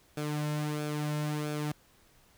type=tone with flanger; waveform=sawtooth; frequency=150 Hz; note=D3; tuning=37 cents sharp; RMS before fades=-33 dBFS; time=0.17-1.72 s; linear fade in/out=5 ms; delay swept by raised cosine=1 to 2.6 ms; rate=1.5 Hz; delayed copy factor=-0.6; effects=pink hiss -63 dBFS RMS until 2.37 s